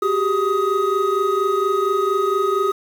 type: tone cluster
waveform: triangle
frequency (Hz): 379.4 / 403.7 / 1255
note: F#4 / G#4 / D#6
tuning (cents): +43 / -49 / +15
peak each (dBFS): -19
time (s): 0.02-2.72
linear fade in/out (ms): 5
effects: 7-bit